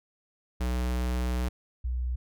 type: tone pair in turn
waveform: square / sine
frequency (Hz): 61.74 / 61.74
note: B1 / B1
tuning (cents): 0 / 0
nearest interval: unison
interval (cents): 0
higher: neither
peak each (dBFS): -27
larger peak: neither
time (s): 0.6-1.49 / 1.84-2.16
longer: first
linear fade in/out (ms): 10
effects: none